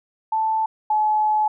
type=tone pair in turn; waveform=sine; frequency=880 / 854.9 Hz; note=A5 / G#5; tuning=0 / +50 cents; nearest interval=minor second; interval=50 cents; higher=first; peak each=-18 / -16 dBFS; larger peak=second; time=0.32-0.66 / 0.9-1.48 s; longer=second; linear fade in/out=5 ms; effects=none